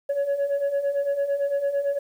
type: beating tone pair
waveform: sine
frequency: 556 / 564.9 Hz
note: C#5 / C#5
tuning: +5 / +33 cents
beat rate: 8.9 Hz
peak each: -26 / -21 dBFS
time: 0.09-1.99 s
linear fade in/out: 10 ms
effects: tanh soft clip ceiling -19 dBFS + 9-bit